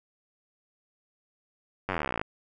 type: slowing click train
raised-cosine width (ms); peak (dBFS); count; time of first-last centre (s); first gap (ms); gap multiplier
0.5; -14; 24; 1.89-2.215; 10; 1.03
effects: none